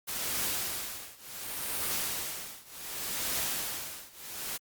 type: noise with tremolo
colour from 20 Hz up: white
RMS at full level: -31 dBFS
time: 0.07-4.58 s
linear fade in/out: 20 ms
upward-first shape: triangle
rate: 0.68 Hz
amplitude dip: 95%
effects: Opus 48 kbps